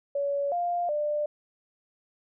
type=tone with pitch steps; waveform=sine; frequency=565 / 700 / 595 Hz; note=C#5 / F5 / D5; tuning=+33 / +4 / +22 cents; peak=-25 dBFS; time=0.15-1.26 s; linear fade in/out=5 ms; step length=370 ms; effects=none